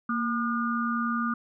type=tone cluster; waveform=sine; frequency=232.2 / 1209 / 1440 Hz; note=A#3 / D6 / F#6; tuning=-7 / +50 / -47 cents; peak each=-28 / -29 / -33 dBFS; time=0.09-1.34 s; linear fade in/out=5 ms; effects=none